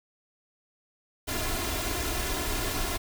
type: noise with comb filter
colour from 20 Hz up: pink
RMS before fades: -30 dBFS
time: 1.27-2.98 s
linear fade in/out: 20 ms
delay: 2.9 ms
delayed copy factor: +0.65
effects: none